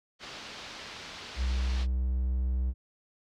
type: low-pass noise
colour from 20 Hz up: white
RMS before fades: -44 dBFS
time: 0.19-1.87 s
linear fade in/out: 50 ms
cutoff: 4800 Hz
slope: 24 dB/octave
type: tone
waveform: triangle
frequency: 63.3 Hz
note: B1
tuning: 43 cents sharp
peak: -24 dBFS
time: 1.36-2.74 s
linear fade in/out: 50 ms
effects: none